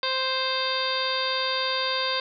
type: harmonic tone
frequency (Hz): 523.3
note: C5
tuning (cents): 0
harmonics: 1 / 2 / 3 / 4 / 5 / 6 / 7 / 8 / 9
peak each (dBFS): -31 / -30 / -33 / -36 / -35 / -38 / -30 / -38 / -31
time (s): 0.03-2.2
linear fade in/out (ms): 2
effects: none